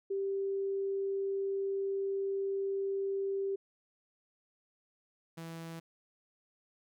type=tone pair in turn; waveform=sine / sawtooth; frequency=392 / 164.82 Hz; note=G4 / E3; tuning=0 / 0 cents; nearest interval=octave + minor third; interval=1500 cents; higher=first; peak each=-31 / -38 dBFS; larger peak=first; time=0.1-3.56 / 5.37-5.8 s; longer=first; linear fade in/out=10 ms; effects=none